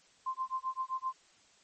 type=tone with tremolo; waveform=sine; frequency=1044 Hz; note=C6; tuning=4 cents flat; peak=-30 dBFS; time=0.26-1.13 s; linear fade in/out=5 ms; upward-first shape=sine; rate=7.7 Hz; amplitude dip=100%; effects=white hiss -64 dBFS RMS until 1.63 s + MP3 32 kbps